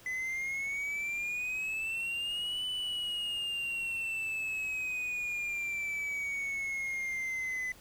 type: exponential two-way sweep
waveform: triangle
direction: up then down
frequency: 2008 to 3000 to 2008 Hz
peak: -31 dBFS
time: 0.06-7.72 s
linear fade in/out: 2 ms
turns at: 2.66 s
effects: pink hiss -56 dBFS RMS until 7.8 s